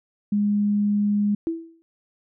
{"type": "tone", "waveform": "sine", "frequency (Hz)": 205.9, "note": "G#3", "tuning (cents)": -15, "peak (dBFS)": -18, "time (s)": [0.32, 1.35], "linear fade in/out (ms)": 5}
{"type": "tone with exponential decay", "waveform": "sine", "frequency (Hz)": 329.6, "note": "E4", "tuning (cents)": 0, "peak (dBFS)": -19, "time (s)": [1.47, 1.82], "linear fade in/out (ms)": 0, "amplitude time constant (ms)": 74}
{"effects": []}